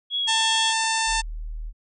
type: tone with vibrato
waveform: sine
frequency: 3322 Hz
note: G#7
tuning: in tune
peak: -22 dBFS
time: 0.1-0.74 s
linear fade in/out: 50 ms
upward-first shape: triangle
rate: 4.1 Hz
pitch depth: 15 cents each way
type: harmonic tone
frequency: 893 Hz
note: A5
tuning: 25 cents sharp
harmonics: 1 / 2 / 3 / 4 / 5 / 6 / 7 / 8 / 9 / 10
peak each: -25 / -28 / -30 / -31 / -32 / -33 / -33 / -34 / -35 / -35 dBFS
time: 0.27-1.22 s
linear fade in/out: 20 ms
type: tone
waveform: sine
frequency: 38.89 Hz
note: D#1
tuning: in tune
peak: -29 dBFS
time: 1.06-1.73 s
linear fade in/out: 50 ms
effects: none